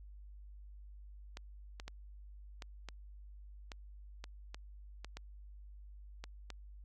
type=clicks; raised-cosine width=0.2 ms; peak=-28 dBFS; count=12; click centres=1.371 / 1.799 / 1.88 / 2.622 / 2.887 / 3.718 / 4.241 / 4.545 / 5.046 / 5.17 / 6.24 / 6.503 s; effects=added 50 Hz sine -50 dBFS peak until 6.84 s + AAC 64 kbps